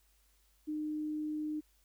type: tone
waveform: sine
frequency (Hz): 304.8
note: D#4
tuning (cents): -36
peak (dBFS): -34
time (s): 0.67-1.61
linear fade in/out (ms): 20
effects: added 50 Hz sine -69 dBFS peak until 1.84 s + white hiss -72 dBFS RMS until 1.84 s